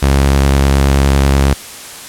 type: tone with vibrato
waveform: sawtooth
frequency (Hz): 68.7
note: C#2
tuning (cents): -15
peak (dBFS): -4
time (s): 0.02-1.54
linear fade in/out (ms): 10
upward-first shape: sine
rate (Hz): 9.8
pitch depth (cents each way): 17
effects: white hiss -30 dBFS RMS until 2.08 s + low-pass 11000 Hz 12 dB/octave